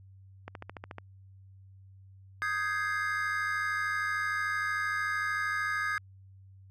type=click train; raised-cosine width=0.5 ms; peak=-25 dBFS; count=8; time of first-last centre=0.48-0.984 s; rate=13.9 Hz
type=chord; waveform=triangle; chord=Ab major seventh; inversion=second; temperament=equal; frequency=1244.5 / 1568 / 1661.2 / 2093 Hz; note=Eb6 / G6 / Ab6 / C7; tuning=0 / 0 / 0 / 0 cents; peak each=-32 / -35 / -31 / -36 dBFS; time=2.42-5.98 s; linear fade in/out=0 ms
effects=added 96 Hz sine -51 dBFS peak until 6.7 s